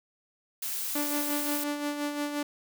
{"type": "noise", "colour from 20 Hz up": "blue", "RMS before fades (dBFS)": -33, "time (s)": [0.62, 1.64], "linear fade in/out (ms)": 5}
{"type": "tone with tremolo", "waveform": "sawtooth", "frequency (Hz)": 292, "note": "D4", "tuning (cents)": -10, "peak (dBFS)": -24, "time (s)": [0.95, 2.43], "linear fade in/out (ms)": 5, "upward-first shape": "sine", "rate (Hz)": 5.7, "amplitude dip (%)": 50}
{"effects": []}